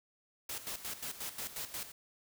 white noise with tremolo, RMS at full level -40 dBFS, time 0.49-1.92 s, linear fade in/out 5 ms, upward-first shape square, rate 5.6 Hz, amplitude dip 70%, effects none

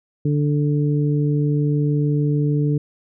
harmonic tone, 146.83 Hz, D3, in tune, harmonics 1 / 2 / 3, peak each -17 / -23 / -27 dBFS, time 0.25-2.78 s, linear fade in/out 5 ms, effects none

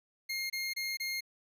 25% pulse tone bursts, 2133 Hz, C7, 33 cents sharp, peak -30 dBFS, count 4, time 0.29-1.208 s, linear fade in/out 10 ms, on 210 ms, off 26 ms, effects none

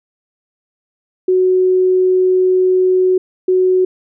sine tone bursts at uneven times, 370 Hz, F#4, in tune, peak -9 dBFS, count 2, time 1.28-3.18 / 3.48-3.85 s, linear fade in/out 5 ms, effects none

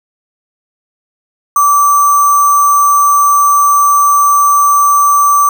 sine tone with sample-and-hold, 1158 Hz, D6, 25 cents flat, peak -5 dBFS, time 1.56-5.49 s, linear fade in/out 2 ms, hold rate 7350 Hz, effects none

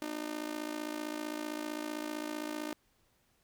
sawtooth tone with amplitude modulation, 303.4 Hz, D#4, 44 cents flat, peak -29 dBFS, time 0.02-2.73 s, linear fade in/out 0 ms, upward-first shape sine, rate 55.5 Hz, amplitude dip 85%, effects pink hiss -72 dBFS RMS until 3.43 s

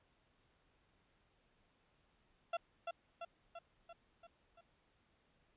35% pulse tone with echo, 679 Hz, F5, 49 cents flat, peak -34 dBFS, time 2.53-2.57 s, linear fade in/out 5 ms, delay 340 ms, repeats 6, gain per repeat -4 dB, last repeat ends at 4.61 s, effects pink hiss -75 dBFS RMS until 5.56 s + resampled to 8000 Hz

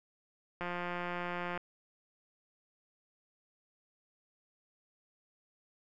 click train, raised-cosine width 0.5 ms, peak -23 dBFS, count 171, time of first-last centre 0.61-1.576 s, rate 176 Hz, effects none

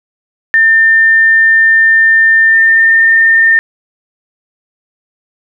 sine tone with pitch glide, 1800 to 1811.5 Hz, A6 to A6, +39 to +50 cents, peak -4 dBFS, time 0.54-3.59 s, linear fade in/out 0 ms, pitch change +11 cents, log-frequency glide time 2.43-3 s, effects none

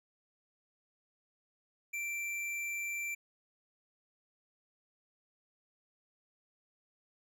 sine tone with tanh clipping, 2349 Hz, D7, in tune, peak -37 dBFS, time 1.93-3.15 s, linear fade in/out 10 ms, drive 15 dB, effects none

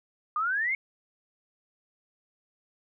sine exponential sweep, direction up, 1190 to 2217 Hz, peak -25 dBFS, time 0.36-0.75 s, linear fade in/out 2 ms, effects none

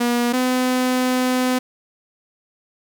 sawtooth tone pair in turn, 240.2 / 253.7 Hz, B3 / B3, -48 / +47 cents, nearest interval minor second, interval 95 cents, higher second, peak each -13 dBFS, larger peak neither, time 0-0.33 / 0.33-1.59 s, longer second, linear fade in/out 10 ms, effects none

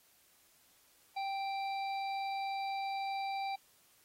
harmonic tone, 784 Hz, G5, in tune, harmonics 1 / 3 / 5 / 6, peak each -35 / -45 / -50 / -52 dBFS, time 1.16-3.56 s, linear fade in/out 10 ms, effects white hiss -67 dBFS RMS until 4.04 s + AAC 48 kbps

